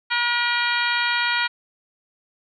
harmonic tone with a mistuned harmonic, 478.6 Hz, A#4, 46 cents sharp, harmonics 2 / 3 / 4 / 5 / 6 / 7 / 8 / 9, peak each -27 / -24 / -26 / -27 / -33 / -30 / -31 / -32 dBFS, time 0.1-1.48 s, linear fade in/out 20 ms, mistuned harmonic 7, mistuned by -55 cents, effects none

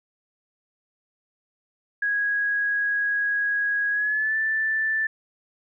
sine tone with pitch glide, 1655 to 1763.6 Hz, G#6 to A6, -6 to +4 cents, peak -21 dBFS, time 2.02-5.07 s, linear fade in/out 5 ms, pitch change +110 cents, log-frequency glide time 3.91-4.36 s, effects none

